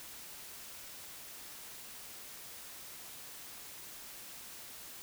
silence, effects white hiss -49 dBFS RMS until 5.02 s

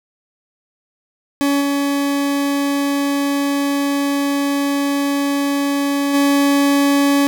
40% pulse tone with level steps, 281.9 Hz, C#4, 29 cents sharp, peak -13 / -15 / -11 dBFS, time 1.41-7.27 s, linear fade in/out 0 ms, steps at 1.6 / 6.13 s, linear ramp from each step 20 ms, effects none

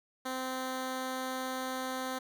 10% pulse tone, 259.1 Hz, C4, 17 cents flat, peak -26 dBFS, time 0.25-2.19 s, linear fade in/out 10 ms, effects none

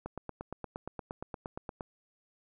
click train, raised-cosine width 1 ms, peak -24 dBFS, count 16, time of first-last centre 0.06-1.808 s, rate 8.58 Hz, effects none

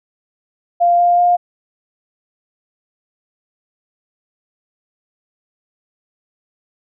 sine tone with pitch steps, 696 / 701.2 / 706.5 Hz, F5 / F5 / F5, -6 / +7 / +20 cents, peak -9 dBFS, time 0.8-1.37 s, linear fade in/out 20 ms, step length 190 ms, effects none

